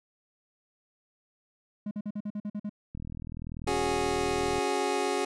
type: tone bursts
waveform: triangle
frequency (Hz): 207.9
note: G#3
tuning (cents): +2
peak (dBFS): -29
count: 9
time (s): 1.86-2.695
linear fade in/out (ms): 5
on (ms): 51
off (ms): 47
type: click train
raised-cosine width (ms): 5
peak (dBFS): -27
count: 67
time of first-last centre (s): 2.95-4.584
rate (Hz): 40.4
type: chord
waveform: 25% pulse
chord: C# suspended fourth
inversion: none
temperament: equal with one note detuned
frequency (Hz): 277.2 / 367.4 / 415.3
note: C#4 / F#4 / G#4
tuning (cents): 0 / -12 / 0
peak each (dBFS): -31 / -27 / -26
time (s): 3.67-5.25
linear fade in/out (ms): 5
effects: resampled to 24000 Hz